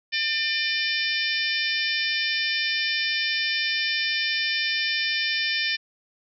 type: harmonic tone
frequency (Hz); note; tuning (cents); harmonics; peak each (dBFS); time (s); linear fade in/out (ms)
599; D5; +34; 3 / 4 / 5 / 6 / 7 / 8 / 9; -28 / -28 / -31 / -31 / -36 / -32 / -32; 0.12-5.77; 20
effects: none